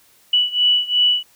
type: beating tone pair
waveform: sine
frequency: 2954 / 2956.8 Hz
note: F#7 / F#7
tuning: -3 / -2 cents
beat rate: 2.8 Hz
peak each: -16 / -18 dBFS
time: 0.33-1.23 s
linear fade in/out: 5 ms
effects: white hiss -54 dBFS RMS until 1.35 s